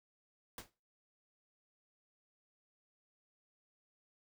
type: noise with exponential decay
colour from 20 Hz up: pink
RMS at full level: -42 dBFS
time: 0.58-0.7 s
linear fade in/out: 1 ms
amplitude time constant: 26 ms
effects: noise-tail reverb RT60 0.3 s tail -17 dB re dry